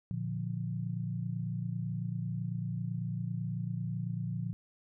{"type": "chord", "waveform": "sine", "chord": "Bb major", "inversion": "none", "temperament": "equal", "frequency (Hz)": [116.54, 146.83, 174.61], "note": ["Bb2", "D3", "F3"], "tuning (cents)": [0, 0, 0], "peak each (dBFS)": [-36, -39, -37], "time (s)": [0.11, 4.53], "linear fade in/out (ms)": 0, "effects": []}